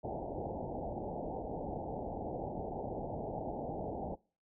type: low-pass noise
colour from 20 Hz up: white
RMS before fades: -40 dBFS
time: 0.03-4.16 s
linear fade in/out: 20 ms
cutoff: 850 Hz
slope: 96 dB/octave
effects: noise-tail reverb RT60 0.4 s tail -25 dB re dry